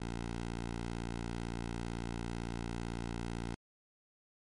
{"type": "tone", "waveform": "10% pulse", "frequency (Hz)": 57.9, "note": "A#1", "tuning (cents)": -11, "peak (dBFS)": -29, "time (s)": [0, 3.55], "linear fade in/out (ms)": 10, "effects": ["low-pass 10000 Hz 12 dB/octave", "MP3 48 kbps"]}